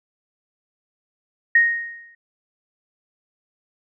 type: tone with exponential decay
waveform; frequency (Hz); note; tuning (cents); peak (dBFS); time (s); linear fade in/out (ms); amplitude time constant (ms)
sine; 1864.7; A#6; 0; -9; 1.55-2.15; 5; 130
effects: none